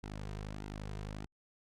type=tone with flanger; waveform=sawtooth; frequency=51.5 Hz; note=G#1; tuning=14 cents flat; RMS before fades=-43 dBFS; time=0.03-1.26 s; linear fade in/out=5 ms; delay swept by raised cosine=1.7 to 3.6 ms; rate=1.6 Hz; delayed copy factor=-0.65; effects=low-pass 8000 Hz 12 dB/octave + Opus 48 kbps